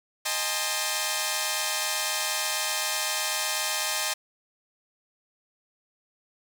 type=chord; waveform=5% pulse; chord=A half-diminished seventh; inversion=second; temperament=equal with one note detuned; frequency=622.3 / 801.9 / 880 / 1046.5 Hz; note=Eb5 / G5 / A5 / C6; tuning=0 / +39 / 0 / 0 cents; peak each=-20 dBFS; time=0.25-4.14 s; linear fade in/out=10 ms; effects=none